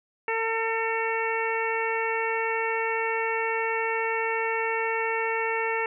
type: harmonic tone with a mistuned harmonic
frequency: 451.2 Hz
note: A4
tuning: 44 cents sharp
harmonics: 1 / 2 / 3 / 4 / 5 / 6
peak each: -29 / -30 / -35 / -32 / -32 / -35 dBFS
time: 0.28-5.86 s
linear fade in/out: 2 ms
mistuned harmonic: 5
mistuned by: -17 cents
effects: none